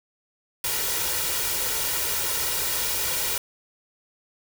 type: noise with comb filter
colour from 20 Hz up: white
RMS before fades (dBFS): -26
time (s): 0.64-3.38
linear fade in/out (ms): 2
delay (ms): 2.1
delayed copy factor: +0.6
effects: none